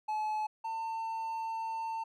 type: tone pair in turn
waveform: triangle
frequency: 858 / 899 Hz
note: A5 / A5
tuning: -44 / +37 cents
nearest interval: minor second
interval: 81 cents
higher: second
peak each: -29 / -32 dBFS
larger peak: first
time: 0.08-0.47 / 0.64-2.04 s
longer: second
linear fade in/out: 10 ms
effects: none